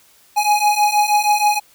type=beating tone pair; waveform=square; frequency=831 / 837.3 Hz; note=G#5 / G#5; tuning=+1 / +14 cents; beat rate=6.3 Hz; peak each=-18 / -16 dBFS; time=0.36-1.6 s; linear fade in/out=20 ms; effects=white hiss -52 dBFS RMS until 1.74 s